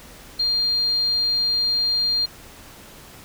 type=tone; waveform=sine; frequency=4200 Hz; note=C8; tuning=6 cents sharp; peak=-18 dBFS; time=0.39-2.26 s; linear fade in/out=10 ms; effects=pink hiss -44 dBFS RMS until 3.24 s